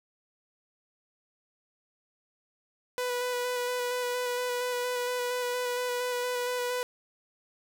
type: tone with vibrato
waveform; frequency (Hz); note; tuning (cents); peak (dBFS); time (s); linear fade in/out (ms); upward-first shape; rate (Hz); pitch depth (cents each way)
sawtooth; 493.9; B4; 0; -25; 2.98-6.83; 0; square; 4.3; 13
effects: none